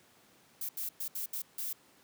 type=noise bursts at uneven times; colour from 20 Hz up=violet; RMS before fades=-37 dBFS; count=6; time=0.61-0.69 / 0.77-0.89 / 1-1.08 / 1.15-1.26 / 1.33-1.42 / 1.58-1.73 s; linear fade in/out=5 ms; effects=pink hiss -63 dBFS RMS until 2.03 s + high-pass 150 Hz 12 dB/octave